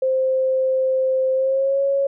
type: tone with pitch glide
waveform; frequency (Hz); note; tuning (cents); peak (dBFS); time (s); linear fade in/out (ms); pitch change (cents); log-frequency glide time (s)
sine; 523 to 552.5; C5 to C#5; -1 to -6; -16; 0.02-2.07; 5; +95; 1.33-1.81
effects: none